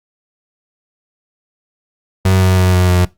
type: tone with pitch steps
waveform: 35% pulse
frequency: 94.2 / 93.06 / 91.94 / 90.83 / 89.74 Hz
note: F#2 / F#2 / F#2 / F#2 / F2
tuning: +32 / +10 / -10 / -32 / +48 cents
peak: -7 dBFS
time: 2.25-3.05 s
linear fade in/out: 5 ms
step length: 160 ms
effects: noise-tail reverb RT60 0.2 s tail -20 dB re dry + Opus 48 kbps